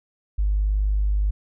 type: tone with tanh clipping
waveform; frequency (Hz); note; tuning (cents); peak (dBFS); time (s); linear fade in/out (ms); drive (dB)
triangle; 50.7; G#1; -41; -18; 0.38-1.31; 10; 4
effects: none